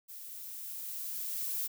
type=noise with level ramp; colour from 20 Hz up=violet; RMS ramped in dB=-47 to -34 dBFS; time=0.08-1.68 s; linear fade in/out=20 ms; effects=none